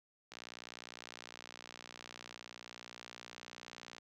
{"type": "click train", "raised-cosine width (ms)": 0.2, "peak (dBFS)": -30, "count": 220, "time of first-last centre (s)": [0.32, 3.982], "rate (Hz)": 59.8, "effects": ["high-pass 150 Hz 12 dB/octave"]}